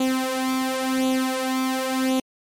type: tone with flanger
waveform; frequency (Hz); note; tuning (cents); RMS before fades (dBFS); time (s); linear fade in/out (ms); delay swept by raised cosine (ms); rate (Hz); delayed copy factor
sawtooth; 260.6; C4; -7; -23; 0-2.2; 5; 0.28 to 2.98; 0.93; +0.7
effects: MP3 64 kbps

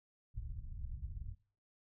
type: low-pass noise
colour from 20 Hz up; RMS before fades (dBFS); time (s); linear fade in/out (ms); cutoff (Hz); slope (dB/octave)
pink; -44; 0.34-1.35; 20; 110; 24
effects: noise-tail reverb RT60 0.4 s tail -19 dB re dry

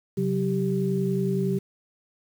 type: tone cluster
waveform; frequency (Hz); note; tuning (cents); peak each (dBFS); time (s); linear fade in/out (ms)
sine; 134.9 / 185.7 / 391.3; C#3 / F#3 / G4; -47 / +7 / -3; -28 / -25 / -27; 0.17-1.59; 10
effects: 8-bit

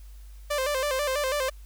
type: tone with vibrato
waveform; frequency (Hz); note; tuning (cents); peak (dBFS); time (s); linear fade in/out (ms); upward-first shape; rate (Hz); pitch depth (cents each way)
sawtooth; 554.4; C#5; 0; -21; 0.5-1.5; 10; square; 6.1; 100
effects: added 50 Hz sine -42 dBFS peak until 1.65 s + white hiss -60 dBFS RMS until 1.65 s

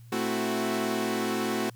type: chord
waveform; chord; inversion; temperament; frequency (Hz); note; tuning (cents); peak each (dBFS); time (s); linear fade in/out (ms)
sawtooth; F# half-diminished seventh; first; equal; 220 / 261.6 / 329.6 / 370; A3 / C4 / E4 / F#4; 0 / 0 / 0 / 0; -27 / -30 / -31 / -27; 0.12-1.7; 5
effects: added 117 Hz sine -46 dBFS peak until 1.75 s + white hiss -63 dBFS RMS until 1.75 s

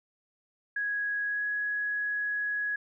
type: tone with pitch glide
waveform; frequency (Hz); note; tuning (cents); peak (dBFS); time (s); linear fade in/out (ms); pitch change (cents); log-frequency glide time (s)
sine; 1661.2 to 1673.7; G#6 to G#6; 0 to +13; -28; 0.76-2.76; 5; +13; 1.26-1.44
effects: none

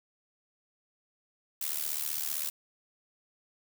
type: noise with amplitude modulation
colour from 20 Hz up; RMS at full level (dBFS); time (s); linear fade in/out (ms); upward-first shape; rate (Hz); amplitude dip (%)
blue; -30; 1.61-2.5; 5; sine; 75.5; 85
effects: none

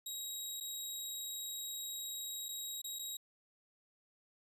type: tone with dropouts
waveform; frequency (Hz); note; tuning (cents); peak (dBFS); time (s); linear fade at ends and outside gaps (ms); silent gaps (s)
15% pulse; 3817; A#7; +40; -33; 0.06-3.17; 5; 0.602-0.607 / 2.485-2.488 / 2.818-2.842 / 2.988-2.992
effects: resampled to 32000 Hz

